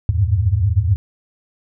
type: tone cluster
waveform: sine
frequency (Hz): 80 / 93 / 100.3 / 108.8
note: D#2 / F#2 / G2 / A2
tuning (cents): +49 / +9 / +40 / -19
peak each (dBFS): -19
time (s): 0.09-0.96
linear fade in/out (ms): 0
effects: none